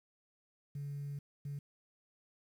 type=tone bursts at uneven times; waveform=sine; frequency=142.5 Hz; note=C#3; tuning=48 cents sharp; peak=-37 dBFS; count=2; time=0.75-1.19 / 1.45-1.59 s; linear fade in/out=5 ms; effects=tanh soft clip ceiling -36 dBFS + 11-bit